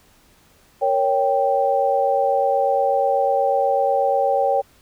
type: chord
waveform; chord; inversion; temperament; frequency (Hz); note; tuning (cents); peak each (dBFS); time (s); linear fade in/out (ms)
sine; G diminished; first; equal; 466.2 / 554.4 / 784; Bb4 / Db5 / G5; 0 / 0 / 0; -24 / -19 / -19; 0.81-4.62; 20
effects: pink hiss -55 dBFS RMS until 4.81 s